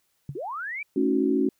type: tone with exponential decay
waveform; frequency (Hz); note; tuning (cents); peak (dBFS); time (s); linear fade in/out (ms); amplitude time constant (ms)
sine; 140.6; C#3; +25; -26; 0.29-0.4; 2; 22
type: linear sweep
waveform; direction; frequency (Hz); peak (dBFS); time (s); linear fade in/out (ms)
sine; up; 305.7 to 2385; -30; 0.35-0.83; 5
type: chord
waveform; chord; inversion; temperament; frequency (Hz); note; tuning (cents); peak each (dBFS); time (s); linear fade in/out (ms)
sine; D# half-diminished seventh; second; equal with one note detuned; 220 / 277.2 / 316.6 / 370; A3 / C#4 / D#4 / F#4; 0 / 0 / +30 / 0; -28 / -23 / -29 / -25; 0.96-1.49; 5
effects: white hiss -71 dBFS RMS until 1.59 s

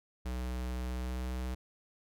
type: tone with pitch glide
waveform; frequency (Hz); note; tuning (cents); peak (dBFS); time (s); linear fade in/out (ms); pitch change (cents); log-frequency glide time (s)
square; 62.3 to 63.1; B1 to B1; +16 to +38; -35; 0.25-1.55; 10; +22; 0.87-1.34
effects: none

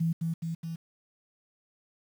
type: tone with echo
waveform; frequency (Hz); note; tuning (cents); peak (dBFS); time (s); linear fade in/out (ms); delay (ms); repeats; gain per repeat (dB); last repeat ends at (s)
sine; 164.81; E3; 0; -24; 0-0.13; 10; 210; 3; -3; 0.76
effects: 9-bit

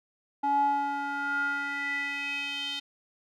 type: tone with band-pass filter sweep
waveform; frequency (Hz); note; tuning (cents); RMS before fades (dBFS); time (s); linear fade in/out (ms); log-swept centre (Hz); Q
square; 282.5; C#4; +33; -30; 0.43-2.8; 10; 760 to 3400; 5.9
effects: none

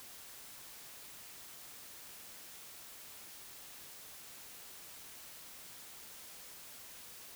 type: silence
effects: white hiss -52 dBFS RMS until 7.35 s

